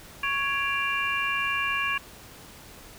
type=harmonic tone with a mistuned harmonic; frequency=555 Hz; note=C#5; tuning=2 cents sharp; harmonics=2 / 3 / 4 / 5; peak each=-30 / -30 / -30 / -30 dBFS; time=0.23-1.98 s; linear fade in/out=5 ms; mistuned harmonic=4; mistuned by=+110 cents; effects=pink hiss -47 dBFS RMS until 2.98 s